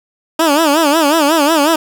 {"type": "tone with vibrato", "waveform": "15% pulse", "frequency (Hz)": 305.9, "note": "D#4", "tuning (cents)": -29, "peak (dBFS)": -3, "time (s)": [0.39, 1.76], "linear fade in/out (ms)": 5, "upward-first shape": "sine", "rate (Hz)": 5.5, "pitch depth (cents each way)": 150, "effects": []}